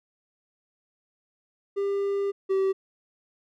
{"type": "tone pair in turn", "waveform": "triangle", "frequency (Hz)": [398.6, 385.2], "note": ["G4", "G4"], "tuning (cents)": [29, -30], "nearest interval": "minor second", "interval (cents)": 59, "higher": "first", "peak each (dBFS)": [-22, -19], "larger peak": "second", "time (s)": [[1.76, 2.32], [2.49, 2.73]], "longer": "first", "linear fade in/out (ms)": 20, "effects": []}